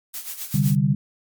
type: noise with tremolo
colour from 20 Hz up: blue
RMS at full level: -30 dBFS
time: 0.14-0.75 s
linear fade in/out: 0 ms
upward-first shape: sine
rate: 7.9 Hz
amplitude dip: 70%
type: chord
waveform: sine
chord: C suspended second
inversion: none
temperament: just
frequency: 130.81 / 147.16 / 196.22 Hz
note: C3 / D3 / G3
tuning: 0 / +4 / +2 cents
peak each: -22 / -19 / -21 dBFS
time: 0.54-0.95 s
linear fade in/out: 5 ms
effects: MP3 96 kbps